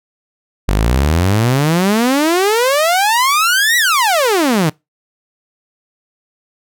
sawtooth exponential two-way sweep, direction up then down, 46.42 to 1975.5 to 144.5 Hz, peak -7 dBFS, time 0.68-4.7 s, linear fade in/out 10 ms, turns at 3.77 s, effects noise-tail reverb RT60 0.2 s tail -23 dB re dry

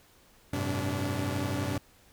sawtooth tone cluster, 94.2 / 106.2 / 128.8 / 288.3 Hz, F#2 / G#2 / C3 / D4, +32 / +39 / -27 / -32 cents, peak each -30 / -33 / -31 / -30 dBFS, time 0.53-1.78 s, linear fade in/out 5 ms, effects pink hiss -60 dBFS RMS until 2.12 s

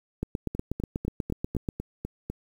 two click trains, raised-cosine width 3 ms, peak -15 / -19 dBFS, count 13 / 8, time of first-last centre 0.23-1.688 / 0.55-2.3 s, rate 8.23 / 4 Hz, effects 8-bit

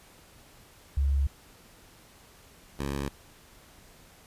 sine / 10% pulse tone pair in turn, 69.3 / 69.74 Hz, C#2 / C#2, 0 / +11 cents, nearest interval unison, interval 11 cents, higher second, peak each -22 dBFS, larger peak neither, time 0.97-1.27 / 2.79-3.09 s, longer neither, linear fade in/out 5 ms, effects pink hiss -55 dBFS RMS until 4.26 s + resampled to 32000 Hz

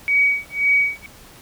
sine tone with tremolo, 2262 Hz, C#7, 34 cents sharp, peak -12 dBFS, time 0.08-1.06 s, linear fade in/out 0 ms, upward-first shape sine, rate 1.9 Hz, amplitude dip 100%, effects pink hiss -45 dBFS RMS until 1.41 s

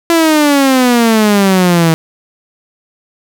sawtooth exponential sweep, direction down, 339.2 to 159.9 Hz, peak -3 dBFS, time 0.1-1.94 s, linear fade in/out 0 ms, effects none

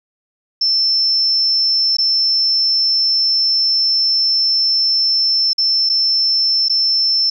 sine tone with dropouts, 5330 Hz, E8, 18 cents sharp, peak -12 dBFS, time 0.61-7.3 s, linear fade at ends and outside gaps 5 ms, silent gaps 1.969-1.984 / 5.533-5.581 / 5.892-5.896 / 6.685-6.696 s, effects 9-bit

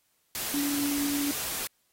sine tone in noise, 285.5 Hz, D4, 49 cents flat, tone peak -27 dBFS, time 0.54-1.31 s, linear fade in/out 0 ms, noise white, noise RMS -33 dBFS, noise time 0.35-1.67 s, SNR +3 dB, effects white hiss -71 dBFS RMS until 1.92 s + AAC 48 kbps

